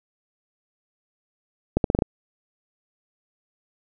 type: accelerating click train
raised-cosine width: 2 ms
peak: -5 dBFS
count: 6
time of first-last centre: 1.77-2.022 s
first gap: 72 ms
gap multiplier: 0.82
effects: none